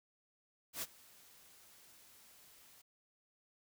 white noise with ADSR envelope, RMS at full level -39 dBFS, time 0.73-2.82 s, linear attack 91 ms, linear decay 37 ms, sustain -23 dB, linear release 10 ms, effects none

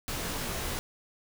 pink noise with comb filter, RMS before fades -34 dBFS, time 0.08-0.79 s, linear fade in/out 0 ms, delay 19 ms, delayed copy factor -0.75, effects none

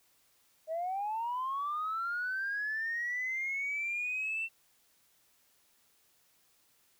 sine linear sweep, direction up, 622.3 to 2700 Hz, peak -31 dBFS, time 0.67-4.49 s, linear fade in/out 50 ms, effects tanh soft clip ceiling -28 dBFS + white hiss -69 dBFS RMS until 6.99 s

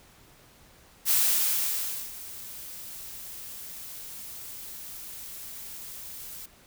blue noise with ADSR envelope, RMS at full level -22 dBFS, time 1.05-6.46 s, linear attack 52 ms, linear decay 1000 ms, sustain -19 dB, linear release 7 ms, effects pink hiss -56 dBFS RMS until 6.66 s

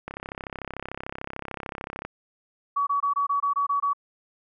click train, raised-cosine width 0.5 ms, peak -18 dBFS, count 67, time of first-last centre 0.08-2.05 s, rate 33.5 Hz
sine tone bursts, 1133 Hz, C#6, 37 cents sharp, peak -21 dBFS, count 9, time 2.76-3.934 s, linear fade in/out 10 ms, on 110 ms, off 23 ms
effects none

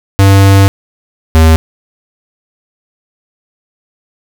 square tone pair in turn, 98 / 80.08 Hz, G2 / E2, 0 / -50 cents, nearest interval minor third, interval 350 cents, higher first, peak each -3 dBFS, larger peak neither, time 0.19-0.68 / 1.35-1.56 s, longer first, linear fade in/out 0 ms, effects none

